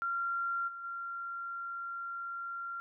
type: tone with level steps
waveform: sine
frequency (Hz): 1379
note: F6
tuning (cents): -22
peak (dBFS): -31 / -41 / -37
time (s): 0.02-2.8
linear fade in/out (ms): 0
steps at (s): 0.67 / 0.83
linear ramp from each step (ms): 20
effects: none